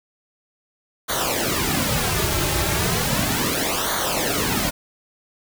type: noise with flanger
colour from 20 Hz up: pink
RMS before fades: -22 dBFS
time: 1.08-4.71 s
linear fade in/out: 20 ms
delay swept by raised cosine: 0.38 to 4.18 ms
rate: 0.35 Hz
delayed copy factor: -0.8
effects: none